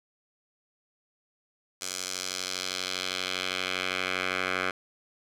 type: tone with band-pass filter sweep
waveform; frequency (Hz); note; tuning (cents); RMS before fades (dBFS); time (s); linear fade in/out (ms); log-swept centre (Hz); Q
10% pulse; 92.5; F#2; 0; -32; 1.81-4.71; 5; 6800 to 1800; 1.4
effects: none